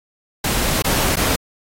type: noise with dropouts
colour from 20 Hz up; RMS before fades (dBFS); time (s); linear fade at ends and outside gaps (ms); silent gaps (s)
pink; -19; 0.44-1.36; 5; 0.823-0.844 / 1.158-1.168
effects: AAC 48 kbps